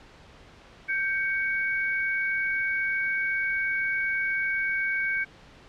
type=tone pair together; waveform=sine; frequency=1566 / 2238 Hz; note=G6 / C#7; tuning=-2 / +16 cents; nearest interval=tritone; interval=618 cents; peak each=-27 dBFS; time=0.88-5.25 s; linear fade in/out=20 ms; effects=pink hiss -51 dBFS RMS until 5.68 s + low-pass 4000 Hz 12 dB/octave